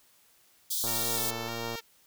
white high-pass noise, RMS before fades -31 dBFS, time 0.7-1.31 s, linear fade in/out 10 ms, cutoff 3300 Hz, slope 96 dB/octave
click train, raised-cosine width 1 ms, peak -24 dBFS, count 107, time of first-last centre 0.84-1.754 s, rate 116 Hz
5% pulse tone with vibrato, 452.3 Hz, A4, 48 cents sharp, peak -25 dBFS, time 0.86-1.81 s, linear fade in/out 20 ms, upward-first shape square, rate 1.6 Hz, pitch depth 35 cents each way
effects white hiss -63 dBFS RMS until 2.06 s

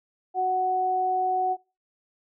sine tone pair together, 370 / 742.4 Hz, F#4 / F#5, 0 / +6 cents, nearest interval octave, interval 1206 cents, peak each -31 / -22 dBFS, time 0.34-1.57 s, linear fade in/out 50 ms, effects noise-tail reverb RT60 0.3 s tail -24 dB re dry

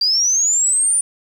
sine linear sweep, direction up, 4688 to 9400 Hz, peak -13 dBFS, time 0.01-1.01 s, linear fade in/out 5 ms, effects 7-bit

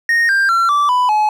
triangle tone with pitch steps, 1856 / 1588 / 1358.7 / 1162.5 / 994.6 / 851 Hz, A#6 / G6 / F6 / D6 / B5 / G#5, -8 / +22 / -48 / -18 / +12 / +42 cents, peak -9 dBFS, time 0.09-1.29 s, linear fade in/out 2 ms, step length 200 ms, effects none

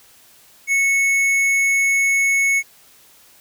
sine tone with tanh clipping, 2204 Hz, C#7, 11 cents flat, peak -16 dBFS, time 0.67-2.63 s, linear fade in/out 50 ms, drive 12 dB, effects white hiss -50 dBFS RMS until 3.4 s

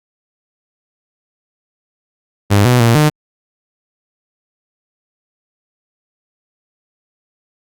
sawtooth tone with pitch steps, 101.6 / 123.7 / 116.6 / 151.5 Hz, G#2 / B2 / A#2 / D#3, -38 / +3 / +1 / -46 cents, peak -4 dBFS, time 2.5-3.1 s, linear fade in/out 20 ms, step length 150 ms, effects Opus 48 kbps

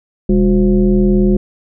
sine tone with frequency modulation, 200 Hz, G3, 35 cents sharp, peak -8 dBFS, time 0.29-1.37 s, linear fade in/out 5 ms, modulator 161 Hz, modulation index 1.1, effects none

